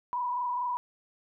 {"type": "tone with frequency modulation", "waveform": "sine", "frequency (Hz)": 982, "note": "B5", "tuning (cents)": -10, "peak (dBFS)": -28, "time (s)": [0.13, 0.77], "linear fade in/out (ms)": 0, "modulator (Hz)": 24.5, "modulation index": 1.1, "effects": []}